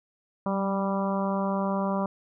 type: harmonic tone with a mistuned harmonic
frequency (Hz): 196.1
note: G3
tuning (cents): +1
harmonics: 1 / 2 / 3 / 4 / 5 / 6 / 7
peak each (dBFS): -27 / -36 / -31 / -36 / -33 / -36 / -44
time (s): 0.46-2.06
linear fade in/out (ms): 2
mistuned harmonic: 1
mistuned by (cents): -23
effects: none